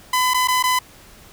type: tone with dropouts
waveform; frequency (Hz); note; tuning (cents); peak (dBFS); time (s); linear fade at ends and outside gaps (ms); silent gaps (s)
sawtooth; 1008; B5; +35; -12; 0.13-0.79; 5; 0.337-0.343 / 0.475-0.483 / 0.627-0.637
effects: pink hiss -46 dBFS RMS until 1.32 s